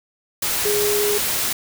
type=tone in noise; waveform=sine; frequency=414.2 Hz; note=G#4; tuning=5 cents flat; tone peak=-19 dBFS; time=0.65-1.18 s; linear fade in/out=5 ms; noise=white; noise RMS=-22 dBFS; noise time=0.42-1.53 s; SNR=0 dB; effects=none